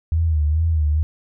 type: tone with vibrato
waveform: sine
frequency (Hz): 78.5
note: D#2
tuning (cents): +16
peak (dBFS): -15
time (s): 0.12-1.03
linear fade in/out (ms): 0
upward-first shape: sine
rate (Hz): 2.3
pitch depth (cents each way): 91
effects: none